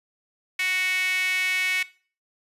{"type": "tone with high-pass filter", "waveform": "sawtooth", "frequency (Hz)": 370, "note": "F#4", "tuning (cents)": 0, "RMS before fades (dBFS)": -25, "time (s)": [0.59, 1.83], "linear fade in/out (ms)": 5, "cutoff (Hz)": 2200, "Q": 6.1, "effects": ["noise-tail reverb RT60 0.4 s tail -19 dB re dry", "resampled to 32000 Hz"]}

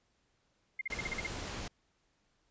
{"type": "tone bursts", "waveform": "sine", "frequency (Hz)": 2113, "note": "C7", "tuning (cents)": 16, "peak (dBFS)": -33, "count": 8, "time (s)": [0.79, 1.268], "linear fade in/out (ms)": 5, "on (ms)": 23, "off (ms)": 42}
{"type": "noise", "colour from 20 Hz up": "pink", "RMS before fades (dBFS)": -41, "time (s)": [0.9, 1.68], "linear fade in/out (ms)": 5}
{"effects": ["pink hiss -75 dBFS RMS until 2.5 s", "resampled to 16000 Hz"]}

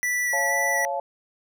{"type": "tone with vibrato", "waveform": "square", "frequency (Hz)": 1958, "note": "B6", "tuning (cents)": -15, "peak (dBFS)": -23, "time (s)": [0.03, 0.85], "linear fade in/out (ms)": 0, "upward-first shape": "square", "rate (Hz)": 2.1, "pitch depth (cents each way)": 9}
{"type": "chord", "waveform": "sine", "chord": "Db augmented", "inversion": "none", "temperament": "just", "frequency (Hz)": [554.4, 693, 866.2], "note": ["Db5", "F5", "A5"], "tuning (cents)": [0, -14, -27], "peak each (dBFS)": -29, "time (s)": [0.33, 1], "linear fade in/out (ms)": 2}
{"effects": []}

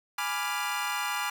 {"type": "chord", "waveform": "25% pulse", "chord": "G# diminished seventh", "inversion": "none", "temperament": "equal with one note detuned", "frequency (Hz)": [830.6, 987.8, 1178.7, 1396.9], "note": ["G#5", "B5", "D6", "F6"], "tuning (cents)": [0, 0, 6, 0], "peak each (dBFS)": -31, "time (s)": [0.18, 1.3], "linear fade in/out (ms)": 5, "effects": []}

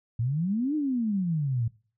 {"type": "exponential two-way sweep", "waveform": "sine", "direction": "up then down", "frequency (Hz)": [110, 311.7, 110], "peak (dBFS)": -24, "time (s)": [0.19, 1.68], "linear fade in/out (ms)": 5, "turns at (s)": 0.75, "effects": ["noise-tail reverb RT60 0.4 s tail -21 dB re dry"]}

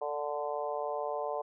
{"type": "harmonic tone with a mistuned harmonic", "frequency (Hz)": 146.83, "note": "D3", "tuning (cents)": 0, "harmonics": [3, 4, 5, 6, 7], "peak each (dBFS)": [-38, -36, -38, -41, -41], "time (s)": [0.01, 1.42], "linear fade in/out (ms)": 10, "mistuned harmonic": 3, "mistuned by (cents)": 15, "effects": []}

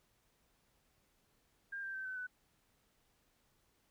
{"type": "tone with pitch steps", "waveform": "sine", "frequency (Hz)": [1603, 1575.5, 1548.4, 1521.8, 1495.7], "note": ["G6", "G6", "G6", "F#6", "F#6"], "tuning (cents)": [38, 8, -22, 48, 18], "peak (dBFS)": -40, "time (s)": [1.72, 2.27], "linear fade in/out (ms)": 10, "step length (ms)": 110, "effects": ["pink hiss -75 dBFS RMS until 3.9 s"]}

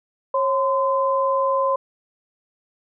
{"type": "tone pair together", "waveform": "sine", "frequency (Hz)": [544, 1027], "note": ["C#5", "C6"], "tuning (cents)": [-33, -33], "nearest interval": "major seventh", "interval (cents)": 1100, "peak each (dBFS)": -20, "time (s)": [0.34, 1.76], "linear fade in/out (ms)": 5, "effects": []}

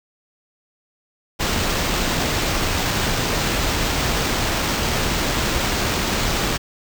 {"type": "noise with sample-and-hold", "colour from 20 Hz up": "pink", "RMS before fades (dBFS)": -21, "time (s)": [1.39, 6.58], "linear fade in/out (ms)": 20, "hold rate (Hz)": 11025, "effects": []}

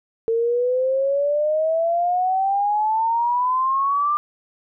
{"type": "exponential sweep", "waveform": "sine", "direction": "up", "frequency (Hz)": [450.4, 1197], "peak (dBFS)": -17, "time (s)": [0.28, 4.17], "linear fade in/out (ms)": 0, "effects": []}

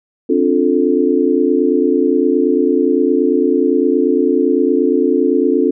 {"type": "chord", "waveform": "sine", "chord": "D minor seventh", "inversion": "third", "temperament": "just", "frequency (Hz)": [264.3, 293.7, 352.4, 440.5], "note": ["C4", "D4", "F4", "A4"], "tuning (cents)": [18, 0, 16, 2], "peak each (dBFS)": -16, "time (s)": [0.29, 5.71], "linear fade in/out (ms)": 10, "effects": []}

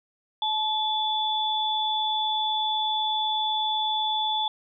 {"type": "tone pair together", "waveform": "sine", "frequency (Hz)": [864, 3456], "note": ["A5", "A7"], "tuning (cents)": [-32, -32], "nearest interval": "2 octaves", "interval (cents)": 2400, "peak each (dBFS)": -26, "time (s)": [0.42, 4.48], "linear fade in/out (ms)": 2, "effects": []}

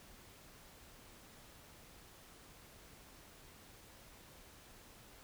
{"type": "silence", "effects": ["pink hiss -59 dBFS RMS until 5.23 s"]}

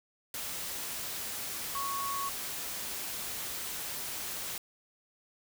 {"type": "tone in noise", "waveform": "sine", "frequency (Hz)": 1108.7, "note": "C#6", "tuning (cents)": 0, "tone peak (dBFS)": -33, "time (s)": [1.75, 2.29], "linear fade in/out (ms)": 2, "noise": "white", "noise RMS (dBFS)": -38, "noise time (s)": [0.34, 4.58], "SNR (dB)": 2, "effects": []}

